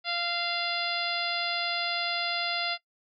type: harmonic tone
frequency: 693 Hz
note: F5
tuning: 14 cents flat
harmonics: 1 / 2 / 3 / 4 / 5 / 6 / 7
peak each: -35 / -35 / -35 / -35 / -35 / -35 / -35 dBFS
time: 0.04-2.78 s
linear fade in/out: 50 ms
effects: noise-tail reverb RT60 0.1 s tail -20 dB re dry